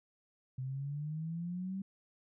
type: exponential sweep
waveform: sine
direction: up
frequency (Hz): 127.9 to 196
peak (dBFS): -36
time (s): 0.58-1.82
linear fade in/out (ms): 5
effects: none